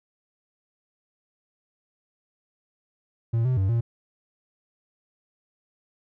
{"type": "tone with pitch steps", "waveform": "triangle", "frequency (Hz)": [115.2, 128.1, 95.8, 116.7], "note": ["A#2", "C3", "G2", "A#2"], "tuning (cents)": [-20, -36, -39, 2], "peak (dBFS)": -18, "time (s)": [3.33, 3.81], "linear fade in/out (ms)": 10, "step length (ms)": 120, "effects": []}